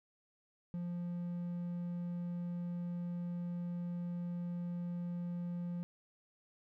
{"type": "tone", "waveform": "triangle", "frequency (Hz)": 174.61, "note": "F3", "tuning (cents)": 0, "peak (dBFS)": -35, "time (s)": [0.74, 5.83], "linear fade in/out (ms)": 0, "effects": []}